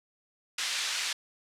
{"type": "band-pass noise", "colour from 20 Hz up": "pink", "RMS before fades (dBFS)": -32, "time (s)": [0.58, 1.13], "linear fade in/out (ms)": 5, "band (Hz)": [2200, 6700], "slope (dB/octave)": 12, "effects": ["low-pass 11000 Hz 12 dB/octave"]}